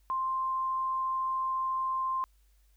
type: tone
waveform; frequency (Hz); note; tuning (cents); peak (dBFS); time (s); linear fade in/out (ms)
sine; 1049; C6; +4; -28; 0.1-2.24; 0
effects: added 50 Hz sine -61 dBFS peak until 2.76 s + white hiss -73 dBFS RMS until 2.76 s